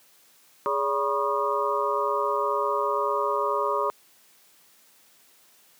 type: tone cluster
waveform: sine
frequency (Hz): 415.1 / 570 / 968 / 1090 / 1219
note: G#4 / C#5 / B5 / C#6 / D#6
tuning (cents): -1 / +48 / -35 / -29 / -36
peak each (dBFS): -29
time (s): 0.66-3.9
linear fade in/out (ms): 0
effects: white hiss -58 dBFS RMS until 5.79 s + high-pass 150 Hz 12 dB/octave